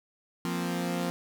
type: chord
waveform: sawtooth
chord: F suspended fourth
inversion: none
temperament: equal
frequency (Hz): 174.61 / 233.1 / 261.6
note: F3 / Bb3 / C4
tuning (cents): 0 / 0 / 0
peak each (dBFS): -27 / -32 / -31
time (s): 0.45-1.1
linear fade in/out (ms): 0
effects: none